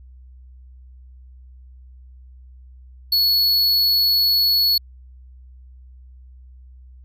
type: tone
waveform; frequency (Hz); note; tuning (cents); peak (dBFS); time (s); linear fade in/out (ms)
square; 4390; C#8; -18; -15; 3.12-4.78; 5
effects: added 63 Hz sine -41 dBFS peak until 7.04 s